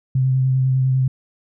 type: tone with vibrato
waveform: sine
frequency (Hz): 130.81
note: C3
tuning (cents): 0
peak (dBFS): -14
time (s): 0.15-1.08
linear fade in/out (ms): 5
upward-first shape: square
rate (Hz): 10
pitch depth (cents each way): 14
effects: none